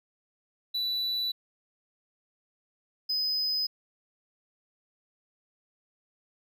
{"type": "tone pair in turn", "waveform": "triangle", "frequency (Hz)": [3961, 5028], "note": ["B7", "D#8"], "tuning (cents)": [4, 17], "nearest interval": "major third", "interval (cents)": 413, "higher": "second", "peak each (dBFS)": [-26, -25], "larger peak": "second", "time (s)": [[0.74, 1.32], [3.09, 3.67]], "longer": "neither", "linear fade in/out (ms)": 10, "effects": []}